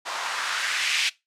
blue noise with band-pass filter sweep, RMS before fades -26 dBFS, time 0.05-1.1 s, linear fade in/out 20 ms, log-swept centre 850 to 2700 Hz, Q 2, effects noise-tail reverb RT60 0.2 s tail -20 dB re dry + low-pass 7000 Hz 12 dB/octave

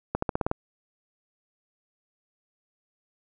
accelerating click train, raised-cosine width 1 ms, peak -11 dBFS, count 7, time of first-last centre 0.15-0.514 s, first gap 74 ms, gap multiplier 0.92, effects none

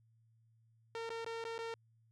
sawtooth tone with dropouts, 457 Hz, A#4, 34 cents flat, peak -36 dBFS, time 0.95-1.74 s, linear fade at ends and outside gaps 1 ms, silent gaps 1.093-1.102 / 1.246-1.263 / 1.441-1.45 / 1.58-1.589 s, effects added 113 Hz sine -67 dBFS peak until 2.11 s + low-pass 5000 Hz 12 dB/octave

